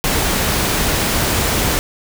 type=noise; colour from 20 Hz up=pink; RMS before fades=-17 dBFS; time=0.04-1.79 s; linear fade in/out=0 ms; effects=none